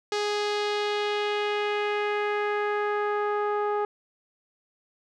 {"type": "tone with low-pass filter sweep", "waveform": "sawtooth", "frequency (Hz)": 415.3, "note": "G#4", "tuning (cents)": 0, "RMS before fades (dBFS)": -27, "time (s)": [0.12, 3.85], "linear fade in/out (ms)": 2, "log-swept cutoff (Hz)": [5200, 1100], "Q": 1.7, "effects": []}